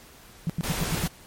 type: tone bursts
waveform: sine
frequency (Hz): 164.81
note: E3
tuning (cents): 0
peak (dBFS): -22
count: 6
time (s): 0.47-1.061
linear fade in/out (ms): 0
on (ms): 26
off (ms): 87
type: noise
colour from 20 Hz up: pink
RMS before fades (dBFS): -30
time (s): 0.63-1.08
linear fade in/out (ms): 10
effects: pink hiss -50 dBFS RMS until 1.26 s + MP3 64 kbps